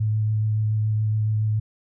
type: tone with vibrato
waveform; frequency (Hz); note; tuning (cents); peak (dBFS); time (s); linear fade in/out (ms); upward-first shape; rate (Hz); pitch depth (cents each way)
sine; 107.9; A2; -33; -19; 0-1.6; 10; triangle; 7.1; 16
effects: none